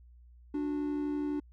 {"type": "tone pair together", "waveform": "triangle", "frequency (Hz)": [293, 364.9], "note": ["D4", "F#4"], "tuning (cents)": [-4, -24], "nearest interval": "major third", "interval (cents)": 380, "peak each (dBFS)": [-29, -37], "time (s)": [0.54, 1.4], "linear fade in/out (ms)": 5, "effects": ["added 60 Hz sine -53 dBFS peak until 1.52 s"]}